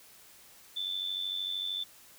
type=tone with amplitude modulation; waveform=sine; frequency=3520 Hz; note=A7; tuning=in tune; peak=-29 dBFS; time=0.76-1.84 s; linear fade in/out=10 ms; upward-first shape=sine; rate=93.2 Hz; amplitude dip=65%; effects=white hiss -56 dBFS RMS until 2.18 s